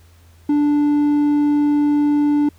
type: tone with hard clipping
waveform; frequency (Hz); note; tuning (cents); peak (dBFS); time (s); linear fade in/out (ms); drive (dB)
sine; 293; D4; -4; -14; 0.49-2.49; 5; 3
effects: added 84 Hz sine -46 dBFS peak until 2.58 s + pink hiss -55 dBFS RMS until 2.58 s